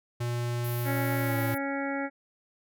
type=tone with pitch glide; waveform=square; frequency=120 to 114.45 Hz; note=B2 to A#2; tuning=-49 to -31 cents; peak=-29 dBFS; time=0.2-1.55 s; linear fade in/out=10 ms; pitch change=-82 cents; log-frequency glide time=1.19-1.37 s
type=band-pass noise; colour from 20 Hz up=white; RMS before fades=-42 dBFS; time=0.64-1.58 s; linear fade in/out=5 ms; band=11000 to 16000 Hz; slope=48 dB/octave
type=harmonic tone; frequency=277.2 Hz; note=C#4; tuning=in tune; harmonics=1 / 2 / 3 / 5 / 6 / 7 / 8; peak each=-32 / -35 / -37 / -39 / -40 / -40 / -41 dBFS; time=0.84-2.1 s; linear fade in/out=50 ms
effects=none